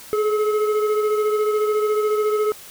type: tone with frequency modulation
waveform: sine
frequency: 423.5 Hz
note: G#4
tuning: 34 cents sharp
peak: -15 dBFS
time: 0.13-2.52 s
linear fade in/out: 0 ms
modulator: 861 Hz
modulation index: 0.68
effects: tanh soft clip ceiling -15 dBFS + white hiss -41 dBFS RMS until 2.7 s